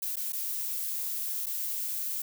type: noise with dropouts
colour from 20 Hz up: violet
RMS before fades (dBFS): -33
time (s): 0.02-2.22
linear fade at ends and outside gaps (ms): 5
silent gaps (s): 0.158-0.167 / 0.323-0.331 / 1.46-1.466
effects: none